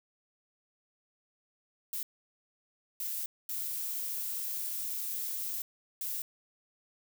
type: noise bursts at uneven times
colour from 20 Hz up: violet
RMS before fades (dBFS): -36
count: 4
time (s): 1.93-2.03 / 3-3.26 / 3.49-5.62 / 6.01-6.22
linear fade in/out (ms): 2
effects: none